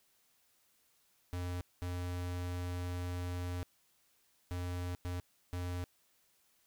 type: tone bursts at uneven times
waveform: square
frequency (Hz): 89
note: F2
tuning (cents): +33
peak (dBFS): -37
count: 5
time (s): 1.33-1.61 / 1.82-3.63 / 4.51-4.95 / 5.05-5.2 / 5.53-5.84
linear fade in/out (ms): 0
effects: white hiss -72 dBFS RMS until 6.66 s